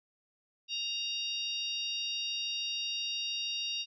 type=harmonic tone; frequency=933 Hz; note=A#5; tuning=1 cent sharp; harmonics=3 / 4 / 5 / 6; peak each=-36 / -37 / -42 / -43 dBFS; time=0.68-3.86 s; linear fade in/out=50 ms; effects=none